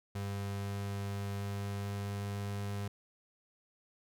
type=tone with pitch glide; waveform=35% pulse; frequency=99.9 to 101 Hz; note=G2 to G#2; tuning=+33 to -48 cents; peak=-34 dBFS; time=0.15-2.88 s; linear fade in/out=5 ms; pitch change=+19 cents; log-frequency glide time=1.22-2.5 s; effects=none